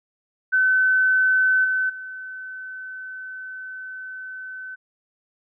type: tone with level steps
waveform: sine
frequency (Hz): 1520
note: F#6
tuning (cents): +46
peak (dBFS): -15 / -19 / -32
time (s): 0.52-4.76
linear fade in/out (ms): 20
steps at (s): 1.64 / 1.89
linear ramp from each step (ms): 10
effects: none